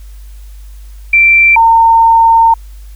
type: tone pair in turn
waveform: sine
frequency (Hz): 2349 / 911.4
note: D7 / A#5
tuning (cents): 0 / -39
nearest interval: octave + major third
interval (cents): 1639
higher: first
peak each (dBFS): -3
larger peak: neither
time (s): 1.13-1.56 / 1.56-2.54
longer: second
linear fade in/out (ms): 5
effects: added 50 Hz sine -28 dBFS peak until 2.95 s + white hiss -47 dBFS RMS until 2.95 s